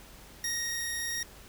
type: tone pair together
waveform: sawtooth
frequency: 1870 / 5611 Hz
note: A#6 / F8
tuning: +5 / +7 cents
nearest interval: octave + perfect fifth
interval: 1902 cents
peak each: -31 / -31 dBFS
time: 0.44-1.23 s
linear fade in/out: 2 ms
effects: added 50 Hz sine -55 dBFS peak until 1.48 s + pink hiss -52 dBFS RMS until 1.48 s